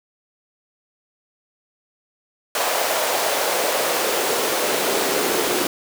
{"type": "noise with high-pass filter sweep", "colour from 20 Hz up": "pink", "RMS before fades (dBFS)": -21, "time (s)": [2.55, 5.67], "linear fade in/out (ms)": 2, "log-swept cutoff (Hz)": [640, 350], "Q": 2.2, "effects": []}